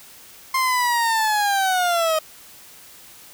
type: linear sweep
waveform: 30% pulse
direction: down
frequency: 1057 to 622.3 Hz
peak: -15 dBFS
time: 0.54-2.19 s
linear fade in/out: 5 ms
effects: white hiss -45 dBFS RMS until 3.33 s